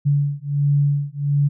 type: beating tone pair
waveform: sine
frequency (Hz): 142.6 / 144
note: C#3 / D3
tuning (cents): +49 / -34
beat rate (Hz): 1.4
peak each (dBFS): -19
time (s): 0.05-1.49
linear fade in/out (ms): 20
effects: none